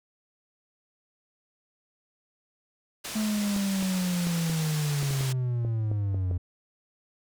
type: low-pass noise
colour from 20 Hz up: white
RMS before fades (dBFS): -37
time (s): 3.04-5.33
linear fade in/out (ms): 10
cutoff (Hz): 8400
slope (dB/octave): 12
type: linear sweep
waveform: triangle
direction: down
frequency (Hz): 217.6 to 87.1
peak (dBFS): -23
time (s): 3.15-6.38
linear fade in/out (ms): 10
type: clicks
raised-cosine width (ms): 2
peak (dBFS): -24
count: 11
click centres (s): 3.563 / 3.826 / 4.27 / 4.498 / 5.03 / 5.108 / 5.208 / 5.649 / 5.915 / 6.145 / 6.312
effects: none